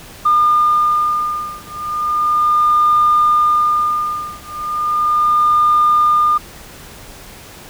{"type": "beating tone pair", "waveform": "sine", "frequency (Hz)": [1210, 1210.36], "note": ["D#6", "D#6"], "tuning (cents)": [-49, -48], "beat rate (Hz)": 0.36, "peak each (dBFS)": -14, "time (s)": [0.25, 6.38], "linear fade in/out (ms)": 10, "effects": ["tanh soft clip ceiling -4 dBFS", "pink hiss -37 dBFS RMS until 7.69 s"]}